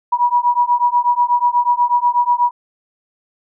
sine beating tone pair, 964 / 972.2 Hz, B5 / B5, -42 / -28 cents, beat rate 8.2 Hz, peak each -15 dBFS, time 0.12-2.51 s, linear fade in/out 10 ms, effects none

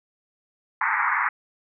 pink band-pass noise, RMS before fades -23 dBFS, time 0.81-1.29 s, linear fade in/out 5 ms, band 840 to 2200 Hz, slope 96 dB/octave, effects none

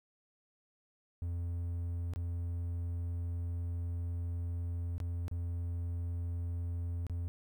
triangle tone with dropouts, 86 Hz, F2, 26 cents flat, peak -32 dBFS, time 1.22-7.28 s, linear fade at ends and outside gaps 0 ms, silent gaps 2.136-2.16 / 4.981-5.002 / 5.281-5.313 / 7.067-7.097 s, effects 12-bit

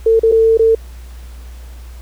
sine tone with dropouts, 449.6 Hz, A4, 37 cents sharp, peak -7 dBFS, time 0.06-0.75 s, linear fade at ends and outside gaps 5 ms, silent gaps 0.195-0.232 / 0.316-0.321 / 0.574-0.593 s, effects added 60 Hz sine -30 dBFS peak until 2.01 s + pink hiss -45 dBFS RMS until 2.01 s

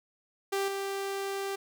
sawtooth tone with level steps, 393.1 Hz, G4, 5 cents sharp, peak -24 / -28 dBFS, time 0.52-1.56 s, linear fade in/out 10 ms, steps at 0.68 s, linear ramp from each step 2 ms, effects none

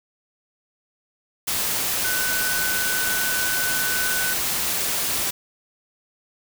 sine tone in noise, 1503 Hz, F#6, 27 cents sharp, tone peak -25 dBFS, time 2.04-4.34 s, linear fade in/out 10 ms, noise white, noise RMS -24 dBFS, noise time 1.47-5.31 s, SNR -4 dB, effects none

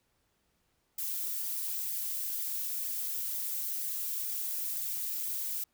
violet noise with flanger, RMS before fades -35 dBFS, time 0.98-5.64 s, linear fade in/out 5 ms, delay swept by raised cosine 0.71 to 5.51 ms, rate 2.1 Hz, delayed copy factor -0.6, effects pink hiss -75 dBFS RMS until 5.73 s

